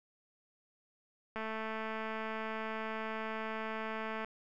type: click train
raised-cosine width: 0.5 ms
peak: -25 dBFS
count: 636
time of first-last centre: 1.36-4.246 s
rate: 220 Hz
effects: none